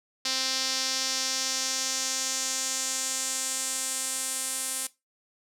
sawtooth tone with band-pass filter sweep, 262.4 Hz, C4, 5 cents sharp, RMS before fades -30 dBFS, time 0.25-4.87 s, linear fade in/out 5 ms, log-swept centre 4900 to 9300 Hz, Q 2.5, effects noise-tail reverb RT60 0.2 s tail -17 dB re dry

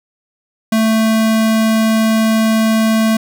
square tone, 221.4 Hz, A3, 11 cents sharp, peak -11 dBFS, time 0.72-3.17 s, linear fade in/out 5 ms, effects none

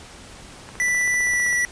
click train, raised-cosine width 0.5 ms, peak -23 dBFS, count 14, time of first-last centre 0.69-1.529 s, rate 15.5 Hz
square tone with pitch glide, 1975.5 to 1952.8 Hz, B6 to B6, 0 to -20 cents, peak -19 dBFS, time 0.8-1.65 s, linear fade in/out 0 ms, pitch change -20 cents, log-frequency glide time 1.19-1.48 s
effects pink hiss -42 dBFS RMS until 1.71 s + resampled to 22050 Hz

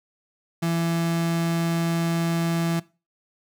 35% pulse tone, 167.3 Hz, E3, 26 cents sharp, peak -20 dBFS, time 0.62-2.8 s, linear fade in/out 10 ms, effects noise-tail reverb RT60 0.3 s tail -20 dB re dry

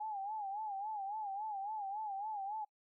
sine tone with vibrato, 824 Hz, G#5, 14 cents flat, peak -38 dBFS, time 0-2.65 s, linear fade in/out 10 ms, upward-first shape sine, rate 3.6 Hz, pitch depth 110 cents each way, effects noise-tail reverb RT60 0.1 s tail -24 dB re dry

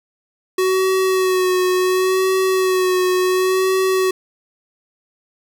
square tone with vibrato, 372.4 Hz, F#4, 11 cents sharp, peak -15 dBFS, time 0.58-4.11 s, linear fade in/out 5 ms, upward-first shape sine, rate 0.7 Hz, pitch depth 27 cents each way, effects 9-bit

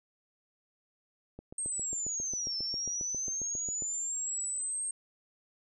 click train, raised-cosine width 2 ms, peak -31 dBFS, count 19, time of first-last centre 1.39-3.822 s, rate 7.4 Hz
sine linear two-way sweep, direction down then up, 8520 to 5290 to 8520 Hz, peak -32 dBFS, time 1.58-4.91 s, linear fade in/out 2 ms, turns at 2.57 s
effects none

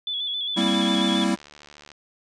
sine tone with vibrato, 3432 Hz, A7, 44 cents flat, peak -25 dBFS, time 0.07-1.24 s, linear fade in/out 2 ms, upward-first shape square, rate 7.4 Hz, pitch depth 35 cents each way
square chord, C dominant seventh, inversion second, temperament equal, 196 / 233.1 / 261.6 / 329.6 Hz, G3 / Bb3 / C4 / E4, 0 / 0 / 0 / 0 cents, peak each -25 / -27 / -29 / -26 dBFS, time 0.56-1.36 s, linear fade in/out 20 ms
click train, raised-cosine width 0.2 ms, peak -27 dBFS, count 65, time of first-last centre 1.05-1.917 s, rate 73.8 Hz
effects resampled to 22050 Hz

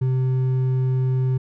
triangle tone with hard clipping, 129.3 Hz, C3, 20 cents flat, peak -19 dBFS, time 0.01-1.38 s, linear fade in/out 10 ms, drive 8 dB, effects none

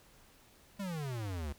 square exponential sweep, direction down, 206.4 to 68.5 Hz, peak -37 dBFS, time 0.79-1.53 s, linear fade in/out 10 ms, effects pink hiss -62 dBFS RMS until 1.58 s

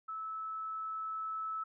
sine tone with level ramp, 1305 Hz, E6, 18 cents flat, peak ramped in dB -38 to -35 dBFS, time 0.08-1.64 s, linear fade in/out 10 ms, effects none

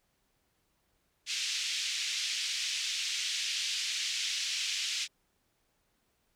pink band-pass noise, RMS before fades -34 dBFS, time 1.26-5.08 s, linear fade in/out 50 ms, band 2500 to 6600 Hz, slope 24 dB/octave, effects pink hiss -75 dBFS RMS until 6.35 s

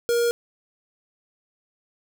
square tone with notch filter, 472.3 Hz, A#4, 23 cents sharp, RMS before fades -21 dBFS, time 0.09-0.31 s, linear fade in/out 0 ms, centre 2100 Hz, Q 1.2, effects none

